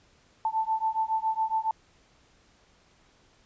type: beating tone pair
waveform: sine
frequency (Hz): 880 / 887.2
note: A5 / A5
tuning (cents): 0 / +14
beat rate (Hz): 7.2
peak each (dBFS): -28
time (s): 0.45-1.71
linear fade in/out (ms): 2
effects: pink hiss -62 dBFS RMS until 3.45 s + resampled to 16000 Hz